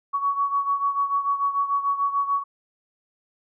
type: beating tone pair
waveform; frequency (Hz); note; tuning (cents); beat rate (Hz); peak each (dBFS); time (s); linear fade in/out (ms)
sine; 1121 / 1127.8; C#6 / C#6; +19 / +30; 6.8; -22 / -27; 0.13-2.44; 20
effects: none